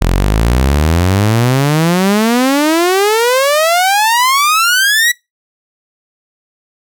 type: exponential sweep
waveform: sawtooth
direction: up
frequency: 41.25 to 1964 Hz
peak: -5 dBFS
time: 0.01-5.12 s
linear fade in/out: 10 ms
effects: noise-tail reverb RT60 0.2 s tail -22 dB re dry